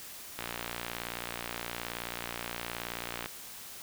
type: click train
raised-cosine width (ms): 0.3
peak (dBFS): -19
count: 170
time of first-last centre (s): 0.39-3.259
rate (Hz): 58.9
effects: white hiss -46 dBFS RMS until 3.82 s